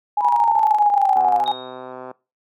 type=tone with tremolo; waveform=sine; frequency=830.6 Hz; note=G#5; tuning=in tune; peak=-15 dBFS; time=0.17-1.52 s; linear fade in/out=5 ms; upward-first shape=square; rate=13 Hz; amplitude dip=65%
type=exponential sweep; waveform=sine; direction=down; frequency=990 to 710 Hz; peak=-15 dBFS; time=0.2-1.42 s; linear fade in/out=50 ms
type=click train; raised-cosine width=1 ms; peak=-19 dBFS; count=123; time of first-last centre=1.16-2.113 s; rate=128 Hz
type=tone with exponential decay; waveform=sine; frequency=3729 Hz; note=A#7; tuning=in tune; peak=-24 dBFS; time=1.46-1.92 s; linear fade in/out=2 ms; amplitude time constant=100 ms
effects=noise-tail reverb RT60 0.3 s tail -22 dB re dry + high-pass 300 Hz 12 dB/octave